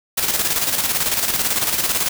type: noise with tremolo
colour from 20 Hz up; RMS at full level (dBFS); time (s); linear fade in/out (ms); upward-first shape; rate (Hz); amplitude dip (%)
white; -18; 0.17-2.09; 10; square; 18; 50
effects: none